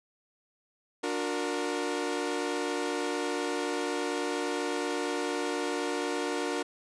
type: chord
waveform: sawtooth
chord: D augmented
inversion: none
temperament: equal with one note detuned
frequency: 293.7 / 362 / 466.2 Hz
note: D4 / F#4 / A#4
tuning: 0 / -38 / 0 cents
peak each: -30 dBFS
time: 1.03-6.63 s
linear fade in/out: 10 ms
effects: resampled to 22050 Hz